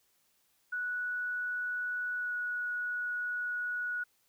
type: tone with pitch glide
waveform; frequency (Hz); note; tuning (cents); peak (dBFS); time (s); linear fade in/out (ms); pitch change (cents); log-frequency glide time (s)
sine; 1473 to 1462.8; F#6 to F#6; -8 to -20; -32; 0.72-4.04; 10; -12; 2.17-2.35
effects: white hiss -72 dBFS RMS until 4.28 s